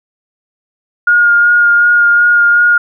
sine tone with vibrato, 1423 Hz, F6, 32 cents sharp, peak -5 dBFS, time 1.07-2.78 s, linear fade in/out 5 ms, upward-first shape sine, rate 2.7 Hz, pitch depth 14 cents each way, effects none

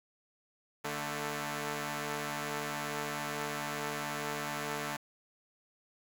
5% pulse tone pair together, 146.83 / 221.4 Hz, D3 / A3, 0 / +11 cents, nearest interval perfect fifth, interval 711 cents, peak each -26 / -27 dBFS, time 0.84-4.97 s, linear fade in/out 10 ms, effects 10-bit

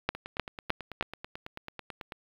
two click trains, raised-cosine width 0.3 ms, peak -22 / -9 dBFS, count 19 / 4, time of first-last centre 0.15-2.122 / 0.09-1.01 s, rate 9.13 / 3.26 Hz, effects low-pass 4000 Hz 12 dB/octave + 8-bit

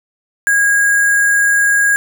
sine tone with sample-and-hold, 1638 Hz, G#6, 24 cents flat, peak -9 dBFS, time 0.47-1.96 s, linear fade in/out 0 ms, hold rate 8820 Hz, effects none

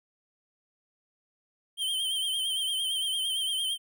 square tone with vibrato, 3136 Hz, G7, in tune, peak -28 dBFS, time 1.77-3.78 s, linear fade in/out 50 ms, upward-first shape triangle, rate 8.8 Hz, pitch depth 66 cents each way, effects none

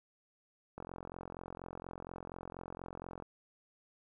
click train, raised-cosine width 1 ms, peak -30 dBFS, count 109, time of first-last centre 0.78-3.223 s, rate 44.2 Hz, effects 12-bit

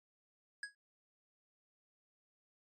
square tone with exponential decay, 1661.2 Hz, G#6, in tune, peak -37 dBFS, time 0.63-0.75 s, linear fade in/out 2 ms, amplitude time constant 24 ms, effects MP3 48 kbps

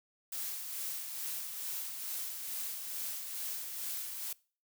blue noise with tremolo, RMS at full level -38 dBFS, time 0.32-4.33 s, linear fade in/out 5 ms, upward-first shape sine, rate 2.3 Hz, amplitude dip 40%, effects noise-tail reverb RT60 0.4 s tail -23 dB re dry

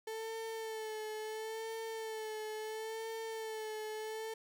35% pulse tone with vibrato, 440 Hz, A4, in tune, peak -38 dBFS, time 0.07-4.34 s, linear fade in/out 5 ms, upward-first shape sine, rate 0.73 Hz, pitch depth 36 cents each way, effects none

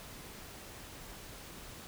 silence, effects pink hiss -49 dBFS RMS until 1.87 s

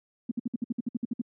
sine tone bursts, 236.2 Hz, A#3, 23 cents sharp, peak -25 dBFS, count 12, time 0.29-1.215 s, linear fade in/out 5 ms, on 23 ms, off 59 ms, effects high-pass 150 Hz 12 dB/octave

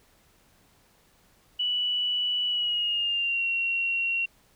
sine tone with pitch glide, 2955 to 2741 Hz, F#7 to F7, -3 to -33 cents, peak -24 dBFS, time 1.59-4.26 s, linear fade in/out 10 ms, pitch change -130 cents, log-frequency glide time 2.46-3.44 s, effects pink hiss -62 dBFS RMS until 4.55 s

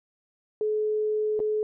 sine tone with dropouts, 427.6 Hz, A4, 49 cents flat, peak -23 dBFS, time 0.61-1.63 s, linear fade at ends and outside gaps 1 ms, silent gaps 1.393-1.401 s, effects none

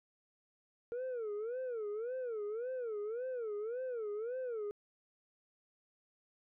sine tone with vibrato, 462 Hz, A#4, 16 cents flat, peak -34 dBFS, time 0.92-4.71 s, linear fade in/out 0 ms, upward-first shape sine, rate 1.8 Hz, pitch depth 200 cents each way, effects tanh soft clip ceiling -36 dBFS

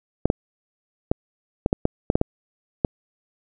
clicks, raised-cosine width 2 ms, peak -4 dBFS, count 10, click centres 0.256 / 0.301 / 1.115 / 1.661 / 1.729 / 1.854 / 2.101 / 2.155 / 2.214 / 2.848 s, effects none

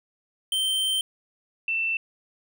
square / sine tone pair in turn, 3118 / 2675 Hz, G7 / E7, -10 / +25 cents, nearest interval minor third, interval 265 cents, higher first, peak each -23 dBFS, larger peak neither, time 0.52-1.01 / 1.68-1.97 s, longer first, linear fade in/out 2 ms, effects none

